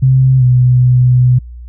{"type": "tone with pitch glide", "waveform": "sine", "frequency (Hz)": [131.2, 125.28], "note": ["C3", "B2"], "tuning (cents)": [5, 25], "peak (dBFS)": -5, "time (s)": [0.02, 1.39], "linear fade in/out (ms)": 10, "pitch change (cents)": -80, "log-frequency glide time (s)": [0.38, 0.43], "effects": ["added 60 Hz sine -27 dBFS peak until 1.68 s"]}